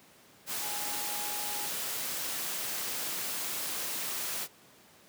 sine tone in noise, 830.6 Hz, G#5, in tune, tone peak -42 dBFS, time 0.59-1.7 s, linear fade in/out 50 ms, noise white, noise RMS -35 dBFS, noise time 0.46-4.48 s, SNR -10 dB, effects pink hiss -58 dBFS RMS until 5.08 s + high-pass 150 Hz 12 dB/octave

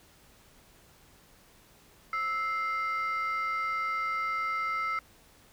sine tone pair together, 1311.7 / 2093 Hz, E6 / C7, -9 / 0 cents, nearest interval minor sixth, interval 809 cents, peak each -28 / -32 dBFS, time 2.13-4.99 s, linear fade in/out 2 ms, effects tanh soft clip ceiling -25 dBFS + pink hiss -59 dBFS RMS until 5.52 s

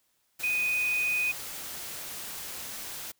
sine tone in noise, 2489 Hz, D#7, in tune, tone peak -25 dBFS, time 0.43-1.32 s, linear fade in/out 10 ms, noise white, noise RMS -39 dBFS, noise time 0.39-3.12 s, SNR +11 dB, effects white hiss -72 dBFS RMS until 3.19 s

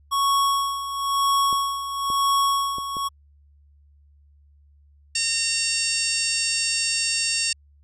square tone with tremolo, 1108.7 Hz, C#6, in tune, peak -18 dBFS, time 0.11-3.09 s, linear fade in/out 20 ms, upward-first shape sine, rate 1 Hz, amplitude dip 70%
clicks, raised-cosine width 2 ms, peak -24 dBFS, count 4, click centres 1.528 / 2.102 / 2.784 / 2.968 s
harmonic tone, 915 Hz, A#5, 32 cents flat, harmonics 2 / 3 / 4 / 5 / 6 / 7 / 8 / 9 / 10, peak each -37 / -27 / -37 / -27 / -28 / -36 / -30 / -29 / -37 dBFS, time 5.15-7.53 s, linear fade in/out 5 ms
effects added 72 Hz sine -52 dBFS peak until 7.83 s + resampled to 32000 Hz

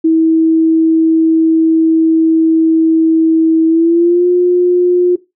sine tone with pitch glide, 323.1 to 356.4 Hz, E4 to F4, -35 to +35 cents, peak -6 dBFS, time 0.04-5.16 s, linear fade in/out 10 ms, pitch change +170 cents, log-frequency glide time 3.67-4.27 s, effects noise-tail reverb RT60 0.2 s tail -17 dB re dry

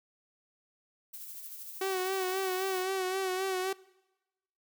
violet noise with tremolo, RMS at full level -43 dBFS, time 1.13-2.83 s, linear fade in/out 10 ms, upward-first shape sine, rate 13 Hz, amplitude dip 35%
sawtooth tone with vibrato, 376.8 Hz, F#4, 32 cents sharp, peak -26 dBFS, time 1.81-3.73 s, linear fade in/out 5 ms, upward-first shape sine, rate 3.8 Hz, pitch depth 44 cents each way
effects noise-tail reverb RT60 1.0 s tail -22 dB re dry

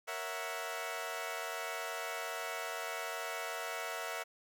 15% pulse chord, F# dominant seventh, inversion first, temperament equal, 466.2 / 554.4 / 659.3 / 740 Hz, A#4 / C#5 / E5 / F#5, 0 / 0 / 0 / 0 cents, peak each -38 / -40 / -35 / -38 dBFS, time 0.07-4.24 s, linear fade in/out 20 ms, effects none

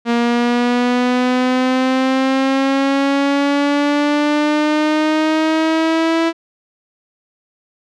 sawtooth exponential sweep, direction up, 234.8 to 331.3 Hz, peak -9 dBFS, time 0.05-6.33 s, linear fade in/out 50 ms, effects low-pass 4000 Hz 12 dB/octave

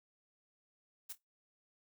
blue noise with echo, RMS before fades -44 dBFS, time 1.09-1.13 s, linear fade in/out 10 ms, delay 26 ms, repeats 2, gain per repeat -15 dB, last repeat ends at 1.182 s, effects noise-tail reverb RT60 0.2 s tail -24 dB re dry

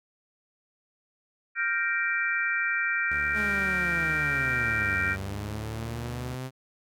sine chord, G minor seventh, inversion third, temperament equal, 1396.9 / 1568 / 1864.7 / 2349 Hz, F6 / G6 / Bb6 / D7, 0 / 0 / 0 / 0 cents, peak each -30 dBFS, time 1.55-5.17 s, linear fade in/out 50 ms
sawtooth tone, 73.42 Hz, D2, in tune, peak -34 dBFS, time 3.11-6.35 s, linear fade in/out 5 ms
sawtooth linear two-way sweep, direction down then up, 215.4 to 92.2 to 131.2 Hz, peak -29 dBFS, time 3.33-6.51 s, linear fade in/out 50 ms, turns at 4.99 s
effects none

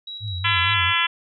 sine tone with tremolo, 3875 Hz, B7, 34 cents flat, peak -31 dBFS, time 0.07-0.74 s, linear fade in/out 5 ms, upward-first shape square, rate 4.8 Hz, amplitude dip 35%
sine tone with vibrato, 96.5 Hz, G2, 27 cents flat, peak -26 dBFS, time 0.2-0.94 s, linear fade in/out 50 ms, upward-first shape sine, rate 4.3 Hz, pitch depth 160 cents each way
harmonic tone, 338 Hz, E4, 43 cents sharp, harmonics 3 / 4 / 5 / 6 / 7 / 8 / 9 / 10, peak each -26 / -26 / -26 / -26 / -26 / -26 / -26 / -26 dBFS, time 0.44-1.07 s, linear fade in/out 10 ms
effects none

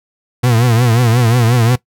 40% pulse tone with vibrato, 118.6 Hz, A#2, 30 cents sharp, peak -8 dBFS, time 0.43-1.76 s, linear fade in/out 10 ms, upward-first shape triangle, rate 5.6 Hz, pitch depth 130 cents each way, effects noise-tail reverb RT60 0.1 s tail -19 dB re dry

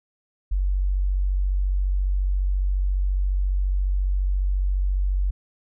sine tone, 47.24 Hz, F#1, 37 cents sharp, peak -19 dBFS, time 0.51-5.31 s, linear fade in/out 10 ms, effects none

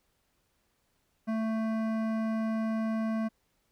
sine tone with hard clipping, 221.7 Hz, A3, 13 cents sharp, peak -30 dBFS, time 1.27-3.29 s, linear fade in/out 20 ms, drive 14 dB, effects pink hiss -74 dBFS RMS until 3.71 s

